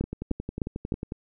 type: two click trains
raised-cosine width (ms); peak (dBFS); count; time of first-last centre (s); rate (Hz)
3; -13 / -19; 4 / 13; 0.01-0.922 / 0.04-1.121; 3.29 / 11.1
effects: none